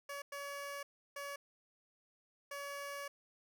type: tone bursts at uneven times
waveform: 15% pulse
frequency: 566 Hz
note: C#5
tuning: 36 cents sharp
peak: -36 dBFS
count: 4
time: 0.09-0.22 / 0.32-0.83 / 1.16-1.36 / 2.51-3.08 s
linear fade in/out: 5 ms
effects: none